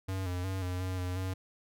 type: tone with pitch steps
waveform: square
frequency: 95 / 89.9 / 95 / 90.5 / 92.7 / 90.5 / 93.7 Hz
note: F#2 / F#2 / F#2 / F#2 / F#2 / F#2 / F#2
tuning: +46 / -49 / +46 / -38 / +4 / -38 / +22 cents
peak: -33 dBFS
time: 0.08-1.34 s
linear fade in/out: 10 ms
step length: 180 ms
effects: none